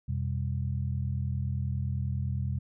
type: tone cluster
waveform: sine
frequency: 86.3 / 126.3 / 196.2 Hz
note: F2 / B2 / G3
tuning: -20 / +39 / +2 cents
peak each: -31 / -31 / -40 dBFS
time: 0.08-2.59 s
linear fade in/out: 10 ms
effects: none